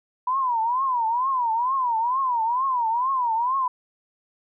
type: tone with vibrato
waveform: sine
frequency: 981 Hz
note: B5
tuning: 12 cents flat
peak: -20 dBFS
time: 0.27-3.68 s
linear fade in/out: 5 ms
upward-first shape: triangle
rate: 2.2 Hz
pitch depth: 200 cents each way
effects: none